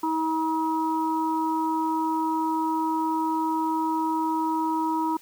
harmonic tone, 319.1 Hz, D#4, 44 cents sharp, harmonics 1 / 3 / 4, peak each -26 / -25 / -37 dBFS, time 0.03-5.17 s, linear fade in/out 5 ms, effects white hiss -52 dBFS RMS until 5.21 s

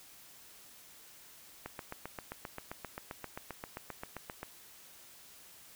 click train, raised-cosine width 0.5 ms, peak -25 dBFS, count 22, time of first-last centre 1.66-4.43 s, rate 7.58 Hz, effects white hiss -56 dBFS RMS until 5.75 s

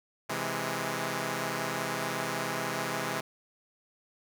5% pulse chord, C augmented, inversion none, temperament equal, 130.81 / 164.81 / 207.7 Hz, C3 / E3 / G#3, 0 / 0 / 0 cents, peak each -24 dBFS, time 0.29-3.21 s, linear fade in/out 10 ms, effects none

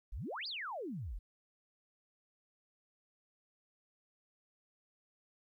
sine exponential two-way sweep, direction up then down, 36 to 5100 to 36 Hz, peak -39 dBFS, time 0.12-1.19 s, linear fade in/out 10 ms, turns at 0.47 s, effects 13-bit

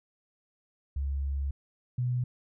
sine tone pair in turn, 69.3 / 124.01 Hz, C#2 / B2, 0 / +8 cents, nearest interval minor seventh, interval 1008 cents, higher second, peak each -28 / -26 dBFS, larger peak second, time 0.96-1.51 / 1.98-2.24 s, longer first, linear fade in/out 5 ms, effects none

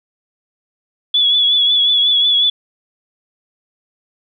sine tone with vibrato, 3407 Hz, G#7, 44 cents sharp, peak -10 dBFS, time 1.14-2.5 s, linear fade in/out 5 ms, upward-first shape triangle, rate 5.5 Hz, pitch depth 47 cents each way, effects none

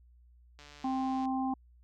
click train, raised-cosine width 0.2 ms, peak -35 dBFS, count 98, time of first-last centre 0.59-1.254 s, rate 146 Hz
harmonic tone, 262.4 Hz, C4, 5 cents sharp, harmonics 1 / 3 / 4, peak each -31 / -34 / -42 dBFS, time 0.84-1.54 s, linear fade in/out 5 ms
effects added 60 Hz sine -57 dBFS peak until 1.83 s

